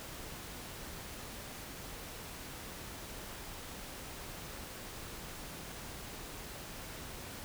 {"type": "silence", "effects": ["pink hiss -46 dBFS RMS until 7.44 s"]}